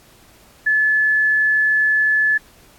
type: tone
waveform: sine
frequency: 1726 Hz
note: A6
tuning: 34 cents flat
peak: -13 dBFS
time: 0.66-2.38 s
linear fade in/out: 10 ms
effects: pink hiss -50 dBFS RMS until 2.78 s + AAC 64 kbps